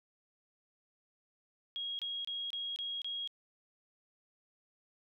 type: tone bursts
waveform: sine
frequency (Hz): 3286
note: G#7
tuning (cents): -19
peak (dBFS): -36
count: 6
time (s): 1.76-3.275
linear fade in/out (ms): 0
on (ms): 230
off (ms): 27
effects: none